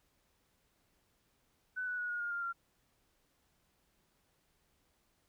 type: tone with pitch steps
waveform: sine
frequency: 1500 / 1479.3 / 1459 / 1438.9 / 1419.1 / 1399.5 / 1380.3 Hz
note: F#6 / F#6 / F#6 / F#6 / F6 / F6 / F6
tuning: +23 / -1 / -25 / -49 / +27 / +3 / -21 cents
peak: -35 dBFS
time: 1.76-2.53 s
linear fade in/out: 20 ms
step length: 110 ms
effects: pink hiss -75 dBFS RMS until 5.28 s